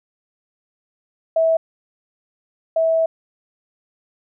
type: tone pair in turn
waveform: sine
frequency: 651 / 651 Hz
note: E5 / E5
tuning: -22 / -22 cents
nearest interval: unison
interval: 0 cents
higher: neither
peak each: -13 / -14 dBFS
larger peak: first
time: 1.36-1.57 / 2.76-3.06 s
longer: second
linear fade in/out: 5 ms
effects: none